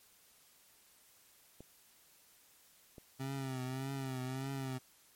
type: clicks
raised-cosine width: 2 ms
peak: -37 dBFS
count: 2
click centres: 1.606 / 2.982 s
type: tone with vibrato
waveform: 25% pulse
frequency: 132.4 Hz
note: C3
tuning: 21 cents sharp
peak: -34 dBFS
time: 3.19-4.79 s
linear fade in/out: 20 ms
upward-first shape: triangle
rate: 1.7 Hz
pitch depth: 72 cents each way
effects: white hiss -65 dBFS RMS until 5.15 s + MP3 64 kbps

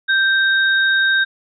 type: tone pair together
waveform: sine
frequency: 1569 / 3732 Hz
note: G6 / A#7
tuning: +1 / +1 cents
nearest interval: octave + minor third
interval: 1500 cents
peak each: -13 / -21 dBFS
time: 0.08-1.25 s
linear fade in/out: 20 ms
effects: none

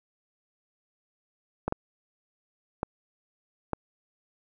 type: clicks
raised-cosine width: 1 ms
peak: -13 dBFS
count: 4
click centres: 1.68 / 1.724 / 2.831 / 3.733 s
effects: none

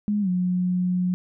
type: tone with pitch glide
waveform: sine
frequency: 207.7 to 180.81 Hz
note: G#3 to F#3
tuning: 0 to -40 cents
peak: -20 dBFS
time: 0.08-1.14 s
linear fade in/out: 0 ms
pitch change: -240 cents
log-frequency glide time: 0.21-0.29 s
effects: none

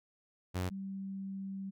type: tone pair in turn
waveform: sawtooth / sine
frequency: 91.2 / 193.97 Hz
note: F#2 / G3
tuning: -24 / -18 cents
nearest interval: octave + minor second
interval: 1306 cents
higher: second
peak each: -29 / -38 dBFS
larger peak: first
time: 0.54-0.7 / 0.7-1.71 s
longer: second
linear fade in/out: 20 ms
effects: none

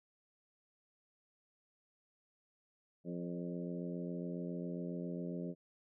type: harmonic tone with a mistuned harmonic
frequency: 87.31 Hz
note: F2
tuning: in tune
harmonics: 2 / 3 / 4 / 5 / 6 / 7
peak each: -41 / -45 / -47 / -49 / -51 / -52 dBFS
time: 3.04-5.55 s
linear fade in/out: 50 ms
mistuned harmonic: 6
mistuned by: +25 cents
effects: none

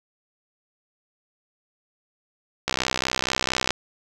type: click train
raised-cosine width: 0.2 ms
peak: -4 dBFS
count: 67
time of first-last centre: 2.68-3.706 s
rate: 64.3 Hz
effects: none

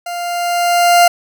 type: tone with level ramp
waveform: 40% pulse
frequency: 698.5 Hz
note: F5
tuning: in tune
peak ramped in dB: -21 to -4 dBFS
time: 0.06-1.08 s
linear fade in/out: 5 ms
effects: none

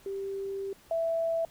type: tone pair in turn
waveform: sine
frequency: 392 / 660.7 Hz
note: G4 / E5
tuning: 0 / +4 cents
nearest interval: major sixth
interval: 904 cents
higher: second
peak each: -32 / -26 dBFS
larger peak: second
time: 0.06-0.73 / 0.91-1.45 s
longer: first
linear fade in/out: 2 ms
effects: pink hiss -58 dBFS RMS until 1.5 s

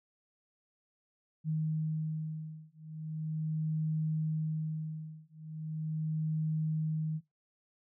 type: beating tone pair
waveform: sine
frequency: 156.4 / 156.79 Hz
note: D#3 / D#3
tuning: +9 / +14 cents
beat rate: 0.39 Hz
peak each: -35 / -35 dBFS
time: 1.44-7.21 s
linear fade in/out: 50 ms
effects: noise-tail reverb RT60 0.2 s tail -19 dB re dry

